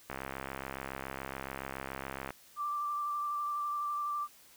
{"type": "click train", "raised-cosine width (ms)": 0.5, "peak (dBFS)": -23, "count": 149, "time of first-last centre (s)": [0.1, 2.306], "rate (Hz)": 67.1}
{"type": "tone with vibrato", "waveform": "sine", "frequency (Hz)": 1176, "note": "D6", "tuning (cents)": 2, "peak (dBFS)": -32, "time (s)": [2.56, 4.28], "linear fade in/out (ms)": 50, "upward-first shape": "square", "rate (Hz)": 12, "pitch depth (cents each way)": 13}
{"effects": ["white hiss -59 dBFS RMS until 4.56 s"]}